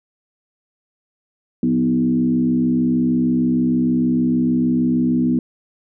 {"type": "tone with frequency modulation", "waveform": "sine", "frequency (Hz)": 246.9, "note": "B3", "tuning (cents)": 0, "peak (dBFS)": -14, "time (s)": [1.63, 5.39], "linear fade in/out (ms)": 2, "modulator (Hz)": 66.5, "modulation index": 0.92, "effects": []}